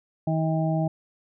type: harmonic tone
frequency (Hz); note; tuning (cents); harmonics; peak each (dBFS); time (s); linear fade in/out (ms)
159.6; D#3; +44; 1 / 2 / 4 / 5; -23 / -30 / -29 / -33; 0.27-0.88; 5
effects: none